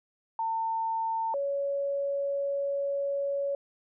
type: tone pair in turn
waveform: sine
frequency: 900 / 560.2 Hz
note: A5 / C#5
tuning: +39 / +18 cents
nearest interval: minor sixth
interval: 821 cents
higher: first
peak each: -27 dBFS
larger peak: neither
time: 0.39-1.34 / 1.34-3.55 s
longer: second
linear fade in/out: 2 ms
effects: none